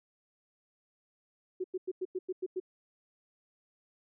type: tone bursts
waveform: sine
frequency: 370 Hz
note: F#4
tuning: in tune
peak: -31 dBFS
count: 8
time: 1.6-2.601 s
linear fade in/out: 10 ms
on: 42 ms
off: 95 ms
effects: none